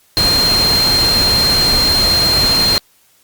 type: tone in noise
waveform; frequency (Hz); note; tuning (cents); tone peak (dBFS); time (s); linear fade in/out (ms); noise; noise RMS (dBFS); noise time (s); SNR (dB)
sine; 4186; C8; 0; -11; 0.17-2.78; 0; pink; -18; 0.17-2.78; +4
effects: white hiss -53 dBFS RMS until 3.23 s + Opus 48 kbps